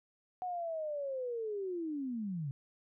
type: linear sweep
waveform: sine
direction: down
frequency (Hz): 740 to 130.81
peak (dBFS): -35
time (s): 0.42-2.51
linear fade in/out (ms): 0
effects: none